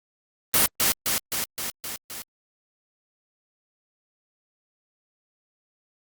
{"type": "noise with echo", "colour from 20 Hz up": "white", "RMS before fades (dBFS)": -18, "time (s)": [0.54, 0.66], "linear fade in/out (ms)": 0, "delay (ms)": 260, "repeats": 6, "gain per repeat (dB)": -3, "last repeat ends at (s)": 2.22, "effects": ["Opus 32 kbps"]}